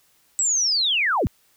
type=linear sweep; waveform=sine; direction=down; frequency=7902 to 39.79 Hz; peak=-18 dBFS; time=0.39-1.27 s; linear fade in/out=0 ms; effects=white hiss -61 dBFS RMS until 1.56 s